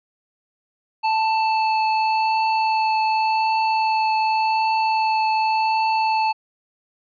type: tone with vibrato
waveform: square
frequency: 880 Hz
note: A5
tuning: in tune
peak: -18 dBFS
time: 1.03-6.33 s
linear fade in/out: 20 ms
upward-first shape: triangle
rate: 0.88 Hz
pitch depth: 9 cents each way
effects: resampled to 11025 Hz